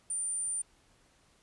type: tone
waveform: sine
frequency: 9090 Hz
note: C#9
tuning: 42 cents sharp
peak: -31 dBFS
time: 0.1-0.62 s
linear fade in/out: 5 ms
effects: pink hiss -66 dBFS RMS until 1.42 s + resampled to 24000 Hz